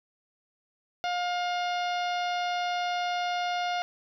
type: harmonic tone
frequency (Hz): 710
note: F5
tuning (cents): +28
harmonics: 1 / 2 / 3 / 4 / 5 / 6 / 7 / 8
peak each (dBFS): -28 / -36 / -39 / -40 / -41 / -45 / -48 / -50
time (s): 1.04-3.82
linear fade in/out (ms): 0
effects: 11-bit